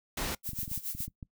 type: noise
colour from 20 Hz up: pink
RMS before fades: -34 dBFS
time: 0.17-0.35 s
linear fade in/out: 5 ms
type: noise with tremolo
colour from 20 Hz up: violet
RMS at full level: -34 dBFS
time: 0.43-1.08 s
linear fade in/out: 50 ms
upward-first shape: sine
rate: 7.1 Hz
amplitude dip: 85%
type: clicks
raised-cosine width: 5 ms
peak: -29 dBFS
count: 11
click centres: 0.491 / 0.533 / 0.589 / 0.631 / 0.679 / 0.716 / 0.777 / 0.95 / 1.005 / 1.08 / 1.228 s
effects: noise-tail reverb RT60 0.1 s tail -21 dB re dry